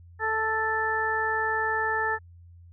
harmonic tone, 440 Hz, A4, in tune, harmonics 1 / 2 / 3 / 4, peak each -32 / -29 / -32 / -27 dBFS, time 0.19-2.19 s, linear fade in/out 50 ms, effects added 86 Hz sine -47 dBFS peak until 2.72 s

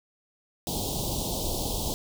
pink band-stop noise, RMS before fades -30 dBFS, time 0.67-1.94 s, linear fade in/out 0 ms, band 920 to 3200 Hz, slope 48 dB/octave, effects none

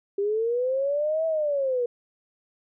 sine linear two-way sweep, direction up then down, 393.8 to 653 to 474.2 Hz, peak -22 dBFS, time 0.18-1.86 s, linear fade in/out 5 ms, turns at 1.26 s, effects none

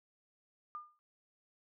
sine tone with exponential decay, 1207 Hz, D6, 47 cents sharp, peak -38 dBFS, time 0.75-0.99 s, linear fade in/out 0 ms, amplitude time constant 51 ms, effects none

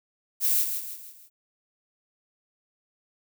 violet noise with echo, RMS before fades -23 dBFS, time 0.4-0.66 s, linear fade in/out 50 ms, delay 160 ms, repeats 4, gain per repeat -7 dB, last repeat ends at 1.3 s, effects none

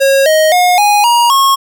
square tone with pitch steps, 545 / 626 / 719.1 / 826.1 / 948.9 / 1090 Hz, C#5 / D#5 / F#5 / G#5 / A#5 / C#6, -29 / +10 / -50 / -9 / +31 / -29 cents, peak -7 dBFS, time 0-1.56 s, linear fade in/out 20 ms, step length 260 ms, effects none

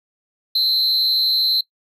triangle tone with amplitude modulation, 4086 Hz, C8, 42 cents flat, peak -11 dBFS, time 0.55-1.61 s, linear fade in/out 5 ms, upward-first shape sine, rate 282 Hz, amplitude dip 65%, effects noise-tail reverb RT60 0.1 s tail -22 dB re dry

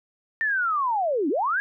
sine linear two-way sweep, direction down then up, 1819 to 261.6 to 1686 Hz, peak -21 dBFS, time 0.41-1.6 s, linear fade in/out 0 ms, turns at 1.29 s, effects none

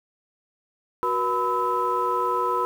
sine tone cluster, 370.4 / 481.1 / 1003 / 1298 Hz, F#4 / B4 / B5 / E6, +2 / -45 / +26 / -27 cents, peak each -29 / -28 / -23 / -27 dBFS, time 1.03-2.65 s, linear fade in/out 0 ms, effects tanh soft clip ceiling -12 dBFS + 8-bit

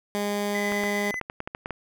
15% pulse tone, 204.7 Hz, G#3, 25 cents flat, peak -19 dBFS, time 0.15-1.11 s, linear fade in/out 0 ms
triangle tone with tremolo, 2014 Hz, B6, 33 cents sharp, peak -26 dBFS, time 0.54-1.2 s, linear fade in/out 10 ms, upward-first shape triangle, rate 9.8 Hz, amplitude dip 35%
clicks, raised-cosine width 0.5 ms, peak -17 dBFS, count 10, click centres 0.721 / 0.837 / 1.142 / 1.213 / 1.299 / 1.404 / 1.475 / 1.549 / 1.659 / 1.707 s
effects none

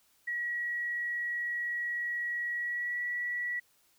sine tone with pitch glide, 1917 to 1941.5 Hz, A#6 to B6, +48 to -30 cents, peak -31 dBFS, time 0.27-3.6 s, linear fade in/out 10 ms, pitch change +22 cents, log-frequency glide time 2.54-3.01 s, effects white hiss -68 dBFS RMS until 3.98 s

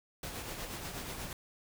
pink noise with tremolo, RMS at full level -40 dBFS, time 0.23-1.33 s, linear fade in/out 2 ms, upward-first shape sine, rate 8.3 Hz, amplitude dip 40%, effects none

